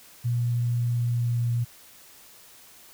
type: tone with pitch glide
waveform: sine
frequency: 120 to 119.03 Hz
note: B2 to A#2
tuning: -49 to +37 cents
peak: -22 dBFS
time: 0.24-1.65 s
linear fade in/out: 20 ms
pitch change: -14 cents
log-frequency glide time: 0.77-1.46 s
effects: white hiss -51 dBFS RMS until 2.93 s